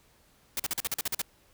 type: noise bursts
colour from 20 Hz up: white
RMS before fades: -30 dBFS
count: 10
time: 0.57-1.217 s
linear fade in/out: 2 ms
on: 26 ms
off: 43 ms
effects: pink hiss -63 dBFS RMS until 1.53 s